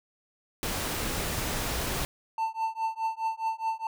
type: noise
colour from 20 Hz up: pink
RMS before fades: -31 dBFS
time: 0.63-2.05 s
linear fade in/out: 0 ms
type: tone with tremolo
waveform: triangle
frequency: 893 Hz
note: A5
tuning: 25 cents sharp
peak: -22 dBFS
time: 2.38-3.87 s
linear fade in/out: 2 ms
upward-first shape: triangle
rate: 4.8 Hz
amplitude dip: 100%
effects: none